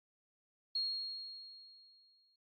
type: tone with exponential decay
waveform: sine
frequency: 4278 Hz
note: C8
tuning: 38 cents sharp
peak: -32 dBFS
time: 0.75-2.36 s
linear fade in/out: 5 ms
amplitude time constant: 350 ms
effects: noise-tail reverb RT60 0.1 s tail -23 dB re dry + AAC 32 kbps

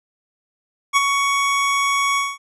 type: tone with ADSR envelope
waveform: 25% pulse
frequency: 1117 Hz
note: C#6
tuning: 13 cents sharp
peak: -7 dBFS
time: 0.93-2.38 s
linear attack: 37 ms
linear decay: 23 ms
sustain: -6 dB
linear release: 210 ms
effects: resampled to 24000 Hz

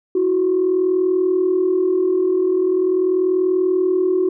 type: tone pair together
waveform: sine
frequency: 329.6 / 370 Hz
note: E4 / F#4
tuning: 0 / 0 cents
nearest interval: major second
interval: 200 cents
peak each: -21 / -14 dBFS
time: 0.15-4.29 s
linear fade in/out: 5 ms
effects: tanh soft clip ceiling -9 dBFS

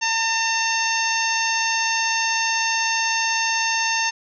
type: harmonic tone with a mistuned harmonic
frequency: 904 Hz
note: A5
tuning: 47 cents sharp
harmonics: 1 / 2 / 3 / 4 / 5 / 6 / 7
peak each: -25 / -25 / -25 / -33 / -32 / -28 / -27 dBFS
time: 0.01-4.11 s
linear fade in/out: 20 ms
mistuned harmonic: 6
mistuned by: -18 cents
effects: none

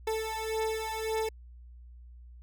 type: beating tone pair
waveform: 30% pulse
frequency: 440 / 441.8 Hz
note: A4 / A4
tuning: 0 / +7 cents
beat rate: 1.8 Hz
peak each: -31 dBFS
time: 0.07-1.29 s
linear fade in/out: 5 ms
effects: added 60 Hz sine -47 dBFS peak until 2.42 s

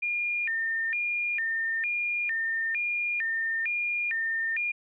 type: tone with vibrato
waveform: sine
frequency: 2093 Hz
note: C7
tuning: in tune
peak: -26 dBFS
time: 0.02-4.72 s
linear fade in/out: 10 ms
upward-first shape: square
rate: 1.1 Hz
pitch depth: 250 cents each way
effects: none

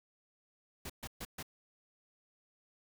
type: noise bursts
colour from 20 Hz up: pink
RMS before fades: -43 dBFS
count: 4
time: 0.85-1.428 s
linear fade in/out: 5 ms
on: 47 ms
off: 130 ms
effects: none

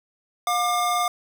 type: tone pair together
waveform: square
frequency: 713 / 1195.7 Hz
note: F5 / D6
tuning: +36 / +31 cents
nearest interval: major sixth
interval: 895 cents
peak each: -24 dBFS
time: 0.47-1.08 s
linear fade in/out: 2 ms
effects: none

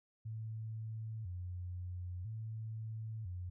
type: tone with vibrato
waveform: sine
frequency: 99.6 Hz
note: G2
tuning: 28 cents sharp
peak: -40 dBFS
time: 0.25-3.5 s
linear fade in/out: 10 ms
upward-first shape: square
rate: 0.5 Hz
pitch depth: 180 cents each way
effects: none

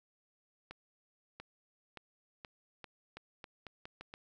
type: accelerating click train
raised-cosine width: 0.3 ms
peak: -30 dBFS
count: 11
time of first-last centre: 0.71-4.139 s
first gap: 690 ms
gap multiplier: 0.83
effects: none

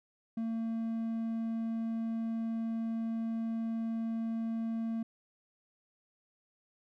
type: tone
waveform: triangle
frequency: 226.6 Hz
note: A#3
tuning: 49 cents flat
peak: -30 dBFS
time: 0.37-5.03 s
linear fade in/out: 5 ms
effects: none

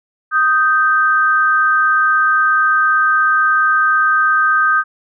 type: tone pair together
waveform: sine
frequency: 1244.5 / 1560.7 Hz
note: D#6 / G6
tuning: 0 / -8 cents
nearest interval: major third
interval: 392 cents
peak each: -13 dBFS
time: 0.31-4.84 s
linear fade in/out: 50 ms
effects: none

